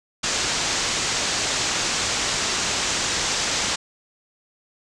white low-pass noise, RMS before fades -24 dBFS, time 0.23-3.76 s, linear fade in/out 10 ms, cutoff 7600 Hz, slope 48 dB/octave, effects none

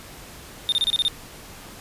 triangle tone bursts, 3634 Hz, A#7, 45 cents flat, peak -16 dBFS, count 7, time 0.69-1.081 s, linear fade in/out 0 ms, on 31 ms, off 29 ms, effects pink hiss -42 dBFS RMS until 1.8 s + resampled to 32000 Hz

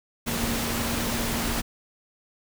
sine tone in noise, 233.1 Hz, A#3, in tune, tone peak -31 dBFS, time 0.26-1.62 s, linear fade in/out 20 ms, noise pink, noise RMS -28 dBFS, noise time 0.26-1.62 s, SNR -6 dB, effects none

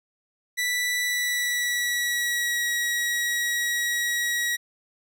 sawtooth tone with pitch glide, 1970 to 1911.7 Hz, B6 to A#6, -5 to +43 cents, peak -20 dBFS, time 0.57-4.57 s, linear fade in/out 20 ms, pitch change -52 cents, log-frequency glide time 1.02-2.64 s, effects none

